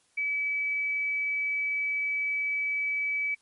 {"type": "tone", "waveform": "sine", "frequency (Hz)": 2292, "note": "D7", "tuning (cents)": -43, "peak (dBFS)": -26, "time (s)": [0.17, 3.35], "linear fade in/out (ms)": 10, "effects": ["white hiss -67 dBFS RMS until 3.41 s", "MP3 48 kbps"]}